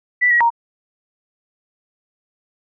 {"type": "tone with pitch steps", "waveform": "sine", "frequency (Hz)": [1972, 1910, 934], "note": ["B6", "A#6", "A#5"], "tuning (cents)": [-3, 42, 3], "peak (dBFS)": -11, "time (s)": [0.21, 0.504], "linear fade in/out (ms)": 20, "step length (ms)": 98, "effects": []}